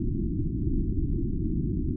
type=low-pass noise; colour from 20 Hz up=pink; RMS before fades=-27 dBFS; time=0-1.96 s; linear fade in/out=5 ms; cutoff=360 Hz; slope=96 dB/octave; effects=none